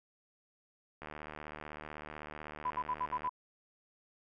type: click train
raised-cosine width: 0.5 ms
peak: -29 dBFS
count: 172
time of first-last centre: 1.02-3.273 s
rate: 75.9 Hz
type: tone bursts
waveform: sine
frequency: 1000 Hz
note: B5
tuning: 21 cents sharp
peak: -31 dBFS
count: 6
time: 2.65-3.294 s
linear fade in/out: 5 ms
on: 54 ms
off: 64 ms
effects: none

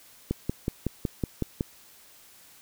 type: click train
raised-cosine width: 3 ms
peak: -13 dBFS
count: 8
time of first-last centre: 0.31-1.609 s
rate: 5.39 Hz
effects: white hiss -54 dBFS RMS until 2.61 s

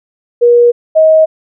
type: tone pair in turn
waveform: sine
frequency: 478.6 / 632.4 Hz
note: A#4 / D#5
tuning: +46 / +28 cents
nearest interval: perfect fourth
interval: 482 cents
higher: second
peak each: -3 dBFS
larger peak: neither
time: 0.41-0.72 / 0.95-1.26 s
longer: neither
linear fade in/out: 20 ms
effects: none

